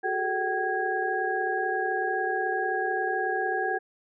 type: tone cluster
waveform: sine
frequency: 369.4 / 405.5 / 436.7 / 764 / 1646 Hz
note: F#4 / G#4 / A4 / G5 / G#6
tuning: -3 / -41 / -13 / -45 / -16 cents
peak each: -32 / -37 / -33 / -29 / -30 dBFS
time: 0.03-3.79 s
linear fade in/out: 20 ms
effects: none